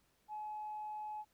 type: tone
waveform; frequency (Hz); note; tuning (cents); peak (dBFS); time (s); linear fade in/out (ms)
sine; 850; G#5; +40; -40; 0.28-1.25; 50
effects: tanh soft clip ceiling -36 dBFS + pink hiss -75 dBFS RMS until 1.33 s